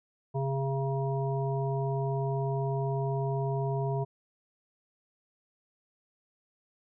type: harmonic tone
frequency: 136 Hz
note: C#3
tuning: 33 cents flat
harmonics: 1 / 3 / 5 / 7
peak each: -29 / -34 / -37 / -39 dBFS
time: 0.34-4.05 s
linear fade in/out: 20 ms
effects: none